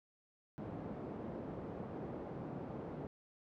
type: band-pass noise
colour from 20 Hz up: pink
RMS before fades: -45 dBFS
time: 0.58-3.07 s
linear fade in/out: 0 ms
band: 140 to 600 Hz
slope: 12 dB/octave
effects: none